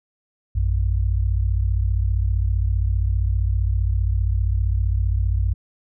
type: tone pair together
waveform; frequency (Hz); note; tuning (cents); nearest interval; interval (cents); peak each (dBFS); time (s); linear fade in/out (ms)
sine; 57.29 / 92.5; A#1 / F#2; -29 / 0; minor sixth; 829; -19 / -21; 0.55-5.54; 10
effects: none